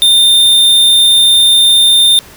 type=tone; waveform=square; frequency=3617 Hz; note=A7; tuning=47 cents sharp; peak=-5 dBFS; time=0.02-2.19 s; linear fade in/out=0 ms; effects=pink hiss -36 dBFS RMS until 2.36 s